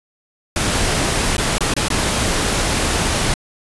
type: noise with dropouts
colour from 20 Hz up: pink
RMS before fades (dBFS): -18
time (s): 0.56-3.34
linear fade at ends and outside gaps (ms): 2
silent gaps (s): 1.368-1.38 / 1.583-1.607 / 1.739-1.765 / 1.884-1.902
effects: resampled to 24000 Hz